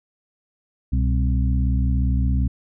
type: harmonic tone with a mistuned harmonic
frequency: 65.41 Hz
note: C2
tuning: in tune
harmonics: 1 / 2 / 3 / 4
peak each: -18 / -24 / -28 / -30 dBFS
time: 0.92-2.48 s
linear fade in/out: 10 ms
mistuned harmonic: 2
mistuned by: -110 cents
effects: none